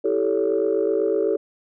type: chord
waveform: sine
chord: A dominant seventh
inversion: second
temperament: equal with one note detuned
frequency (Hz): 329.6 / 392 / 440 / 562.8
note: E4 / G4 / A4 / C#5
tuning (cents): 0 / 0 / 0 / +26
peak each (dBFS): -26 / -22 / -21 / -26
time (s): 0.04-1.37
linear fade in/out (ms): 10
effects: tanh soft clip ceiling -11 dBFS